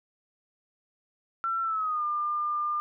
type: tone with pitch glide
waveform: sine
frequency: 1348 to 1200.9 Hz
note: E6 to D6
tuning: +38 to +38 cents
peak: -26 dBFS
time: 1.44-2.8 s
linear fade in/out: 0 ms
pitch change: -200 cents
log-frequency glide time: 1.63-2.04 s
effects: none